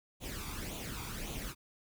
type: noise with flanger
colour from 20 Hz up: pink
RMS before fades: -41 dBFS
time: 0.2-1.55 s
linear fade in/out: 50 ms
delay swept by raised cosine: 0.29 to 0.87 ms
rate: 1.8 Hz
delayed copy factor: +0.65
effects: none